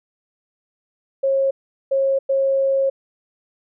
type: tone bursts at uneven times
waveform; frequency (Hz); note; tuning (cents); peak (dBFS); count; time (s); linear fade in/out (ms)
sine; 542; C#5; -39; -15; 3; 1.23-1.51 / 1.91-2.19 / 2.29-2.9; 10
effects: none